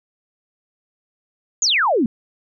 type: exponential sweep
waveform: sine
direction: down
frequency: 7190 to 207.7 Hz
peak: -14 dBFS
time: 1.62-2.06 s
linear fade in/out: 2 ms
effects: none